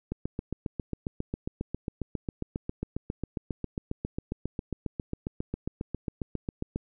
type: click train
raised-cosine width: 3 ms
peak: -18 dBFS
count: 50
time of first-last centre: 0.12-6.76 s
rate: 7.38 Hz
effects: none